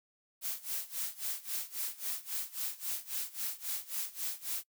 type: noise with tremolo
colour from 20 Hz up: blue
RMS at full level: -35 dBFS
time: 0.41-4.64 s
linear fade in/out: 50 ms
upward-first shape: sine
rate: 3.7 Hz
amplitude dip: 90%
effects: noise-tail reverb RT60 0.1 s tail -26 dB re dry